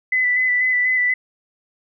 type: tone with vibrato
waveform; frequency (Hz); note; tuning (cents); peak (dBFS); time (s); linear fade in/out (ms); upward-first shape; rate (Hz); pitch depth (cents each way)
sine; 1999; B6; +20; -15; 0.12-1.14; 5; square; 4.1; 19
effects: none